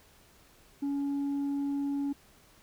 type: tone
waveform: sine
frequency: 281.5 Hz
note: C#4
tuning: 27 cents sharp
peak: -26 dBFS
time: 0.82-2.13 s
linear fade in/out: 10 ms
effects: tanh soft clip ceiling -28 dBFS + pink hiss -60 dBFS RMS until 2.62 s